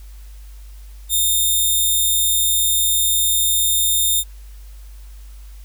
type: tone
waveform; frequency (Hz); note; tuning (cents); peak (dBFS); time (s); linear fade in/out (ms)
5% pulse; 3637; A#7; -43; -7; 1.09-4.24; 50
effects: added 50 Hz sine -35 dBFS peak until 5.64 s + white hiss -52 dBFS RMS until 5.64 s